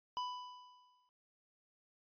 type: tone with exponential decay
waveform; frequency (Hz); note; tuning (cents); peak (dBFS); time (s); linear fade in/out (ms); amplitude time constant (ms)
square; 994; B5; +11; -36; 0.17-1.09; 0; 200
effects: resampled to 11025 Hz